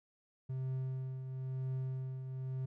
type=tone with tremolo; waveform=triangle; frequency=130.81 Hz; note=C3; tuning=in tune; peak=-32 dBFS; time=0.49-2.66 s; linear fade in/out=10 ms; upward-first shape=triangle; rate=1 Hz; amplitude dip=55%; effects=none